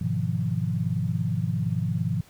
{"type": "chord", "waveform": "sine", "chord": "F half-diminished seventh", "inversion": "first", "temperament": "just", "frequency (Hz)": [104.77, 125.72, 157.15, 174.61], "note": ["Ab2", "Cb3", "Eb3", "F3"], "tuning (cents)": [16, 31, 18, 0], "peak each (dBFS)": -29, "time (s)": [0.01, 2.21], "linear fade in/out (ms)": 5, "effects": ["pink hiss -55 dBFS RMS until 2.29 s"]}